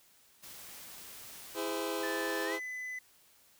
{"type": "noise", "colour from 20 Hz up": "white", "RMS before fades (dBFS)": -49, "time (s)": [0.42, 2.46], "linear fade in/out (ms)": 20}
{"type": "chord", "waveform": "sawtooth", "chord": "E augmented", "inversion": "none", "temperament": "just", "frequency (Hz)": [329.6, 412, 515], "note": ["E4", "G#4", "B#4"], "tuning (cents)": [0, -14, -28], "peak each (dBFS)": -34, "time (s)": [1.54, 2.6], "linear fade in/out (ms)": 50}
{"type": "tone with pitch glide", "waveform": "triangle", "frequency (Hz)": [1757, 2007], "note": ["A6", "B6"], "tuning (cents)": [-3, 27], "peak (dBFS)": -36, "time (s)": [2.03, 2.99], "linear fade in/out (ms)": 5, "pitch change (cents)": 230, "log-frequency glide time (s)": [2.45, 2.54]}
{"effects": ["white hiss -64 dBFS RMS until 3.59 s"]}